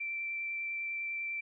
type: tone with vibrato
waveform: sine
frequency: 2343 Hz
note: D7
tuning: 5 cents flat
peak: -34 dBFS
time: 0-1.41 s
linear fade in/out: 10 ms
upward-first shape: triangle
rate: 10 Hz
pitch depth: 9 cents each way
effects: none